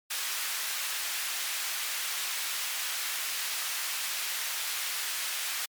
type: high-pass noise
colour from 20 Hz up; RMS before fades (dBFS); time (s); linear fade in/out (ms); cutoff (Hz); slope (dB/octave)
pink; -33; 0.1-5.66; 10; 1700; 12
effects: MP3 96 kbps